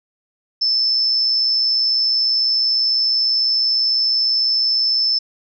sine tone with amplitude modulation, 5274 Hz, E8, in tune, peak -12 dBFS, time 0.61-5.19 s, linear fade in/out 10 ms, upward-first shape sine, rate 120 Hz, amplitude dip 50%, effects none

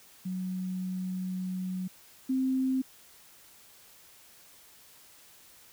sine tone pair in turn, 185 / 261.6 Hz, F#3 / C4, 0 / 0 cents, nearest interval tritone, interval 600 cents, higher second, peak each -31 / -25 dBFS, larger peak second, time 0.25-1.88 / 2.29-2.82 s, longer first, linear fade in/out 10 ms, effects white hiss -56 dBFS RMS until 5.72 s

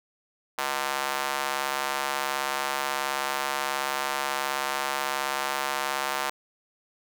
square tone with high-pass filter, 69.3 Hz, C#2, in tune, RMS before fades -29 dBFS, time 0.58-6.3 s, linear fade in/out 5 ms, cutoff 920 Hz, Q 1.3, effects none

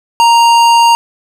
sine tone with hard clipping, 932.3 Hz, A#5, in tune, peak -6 dBFS, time 0.2-0.95 s, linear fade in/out 0 ms, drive 15 dB, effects none

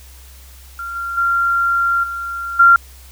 sine tone with level steps, 1382 Hz, F6, 19 cents flat, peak -24 / -21 / -13 / -22 / -5 dBFS, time 0.79-2.76 s, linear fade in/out 2 ms, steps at 0.95 / 1.17 / 2.03 / 2.59 s, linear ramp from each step 10 ms, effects added 65 Hz sine -39 dBFS peak until 3.11 s + white hiss -45 dBFS RMS until 3.11 s

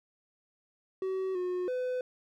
triangle tone with pitch steps, 378.8 / 361.8 / 504 Hz, F#4 / F#4 / B4, +41 / -39 / +35 cents, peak -28 dBFS, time 1.02-2.01 s, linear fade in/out 2 ms, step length 330 ms, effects none

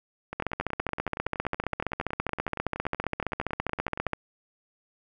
two click trains, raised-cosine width 0.5 ms, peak -12 / -19 dBFS, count 57 / 41, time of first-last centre 0.4-4.133 / 0.33-4.068 s, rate 15 / 10.7 Hz, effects none

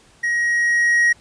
triangle tone with level ramp, 1892 Hz, A#6, 25 cents sharp, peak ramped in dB -16 to -10 dBFS, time 0.23-1.13 s, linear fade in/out 10 ms, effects pink hiss -52 dBFS RMS until 1.2 s + resampled to 22050 Hz

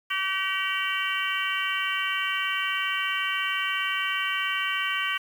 harmonic tone with a mistuned harmonic, 382.9 Hz, G4, 41 cents flat, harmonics 3 / 4 / 5 / 6 / 7 / 8, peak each -32 / -32 / -32 / -32 / -32 / -32 dBFS, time 0.1-5.18 s, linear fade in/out 10 ms, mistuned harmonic 7, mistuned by +56 cents, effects 8-bit

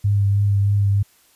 sine tone with vibrato, 100.8 Hz, G2, 49 cents sharp, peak -14 dBFS, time 0.04-1.03 s, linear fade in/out 10 ms, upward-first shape triangle, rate 3.2 Hz, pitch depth 22 cents each way, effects white hiss -56 dBFS RMS until 1.35 s + resampled to 32000 Hz

